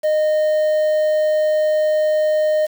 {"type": "tone with quantisation", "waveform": "triangle", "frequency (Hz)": 615, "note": "D#5", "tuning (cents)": -20, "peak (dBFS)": -12, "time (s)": [0.03, 2.67], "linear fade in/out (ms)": 20, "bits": 6, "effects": []}